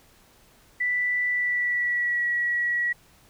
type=tone with pitch glide; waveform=sine; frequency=1975.5 to 1924.8 Hz; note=B6 to B6; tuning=0 to -45 cents; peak=-22 dBFS; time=0.8-2.93 s; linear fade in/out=10 ms; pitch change=-45 cents; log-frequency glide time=1.29-2.26 s; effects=pink hiss -57 dBFS RMS until 3.29 s